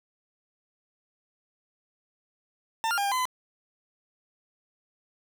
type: tone with pitch steps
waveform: 40% pulse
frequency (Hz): 899 / 1400 / 805 / 800 / 1019 / 1012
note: A5 / F6 / G5 / G5 / C6 / B5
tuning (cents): +37 / +4 / +46 / +35 / -46 / +42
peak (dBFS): -24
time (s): 2.84-3.254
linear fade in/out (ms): 0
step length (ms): 69
effects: none